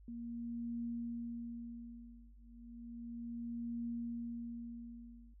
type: tone with tremolo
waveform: sine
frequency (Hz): 235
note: A#3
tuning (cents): +14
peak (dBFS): -37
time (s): 0.08-5.34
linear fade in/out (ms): 2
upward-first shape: triangle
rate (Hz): 0.33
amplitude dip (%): 100
effects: noise-tail reverb RT60 0.1 s tail -20 dB re dry + added 50 Hz sine -56 dBFS peak until 5.4 s